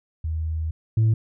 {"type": "tone pair in turn", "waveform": "sine", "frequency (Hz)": [79.6, 110.89], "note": ["D#2", "A2"], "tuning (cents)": [40, 14], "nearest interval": "tritone", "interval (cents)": 574, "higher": "second", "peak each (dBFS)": [-23, -13], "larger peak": "second", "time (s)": [[0.24, 0.71], [0.97, 1.14]], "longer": "first", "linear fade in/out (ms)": 5, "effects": ["tanh soft clip ceiling -14 dBFS"]}